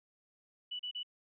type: tone bursts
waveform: sine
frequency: 2960 Hz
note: F#7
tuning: in tune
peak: -37 dBFS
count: 3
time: 0.71-1.032 s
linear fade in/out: 10 ms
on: 84 ms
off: 35 ms
effects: none